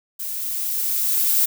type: noise with level ramp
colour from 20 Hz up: violet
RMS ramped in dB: -29 to -17 dBFS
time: 0.19-1.46 s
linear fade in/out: 10 ms
effects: none